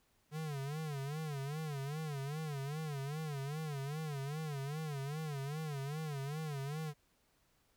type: tone with vibrato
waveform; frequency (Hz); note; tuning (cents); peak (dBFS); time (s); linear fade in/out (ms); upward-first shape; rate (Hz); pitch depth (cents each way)
square; 146.83; D3; 0; -39; 0.31-6.94; 50; sine; 2.5; 140
effects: pink hiss -74 dBFS RMS until 7.76 s